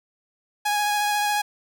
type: tone with vibrato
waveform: sawtooth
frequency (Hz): 830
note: G#5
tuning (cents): -1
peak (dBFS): -17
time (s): 0.65-1.42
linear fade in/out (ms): 10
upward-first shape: triangle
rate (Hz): 14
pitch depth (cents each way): 17
effects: none

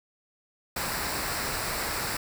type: noise with comb filter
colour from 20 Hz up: pink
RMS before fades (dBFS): -31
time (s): 0.76-2.17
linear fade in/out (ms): 5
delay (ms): 0.31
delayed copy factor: -0.55
effects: none

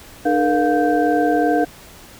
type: tone cluster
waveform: sine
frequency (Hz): 300.8 / 433.9 / 476.6 / 707 / 1558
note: D4 / A4 / A#4 / F5 / G6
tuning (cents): +42 / -24 / +38 / +21 / -11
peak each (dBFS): -18 / -24 / -21 / -18 / -27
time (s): 0.25-1.65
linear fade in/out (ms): 10
effects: pink hiss -42 dBFS RMS until 2.19 s

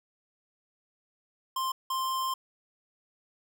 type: tone bursts at uneven times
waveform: square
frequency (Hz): 1049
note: C6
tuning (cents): +4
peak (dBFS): -29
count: 2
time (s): 1.56-1.72 / 1.9-2.34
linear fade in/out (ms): 5
effects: none

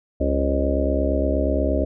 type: harmonic tone with a mistuned harmonic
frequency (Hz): 68.5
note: C#2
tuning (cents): -20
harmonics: 1 / 3 / 4 / 5 / 6 / 7 / 8 / 9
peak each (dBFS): -22 / -32 / -25 / -29 / -30 / -32 / -28 / -25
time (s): 0.2-1.85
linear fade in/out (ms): 10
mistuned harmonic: 7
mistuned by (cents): +76
effects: none

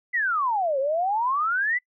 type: exponential two-way sweep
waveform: sine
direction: down then up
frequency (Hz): 2037 to 523.3 to 2037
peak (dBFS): -21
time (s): 0.13-1.79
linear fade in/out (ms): 20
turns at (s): 0.79
effects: noise-tail reverb RT60 0.1 s tail -25 dB re dry

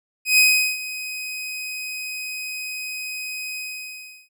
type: tone with ADSR envelope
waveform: sawtooth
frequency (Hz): 2513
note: D#7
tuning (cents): +17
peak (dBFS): -8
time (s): 0.25-4.29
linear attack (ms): 130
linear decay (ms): 390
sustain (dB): -17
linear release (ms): 720
effects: none

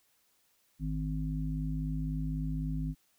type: harmonic tone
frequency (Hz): 51.91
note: G#1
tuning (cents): 0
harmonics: 1 / 3 / 5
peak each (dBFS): -35 / -34 / -38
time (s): 0.79-2.95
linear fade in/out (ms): 50
effects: white hiss -71 dBFS RMS until 3.18 s

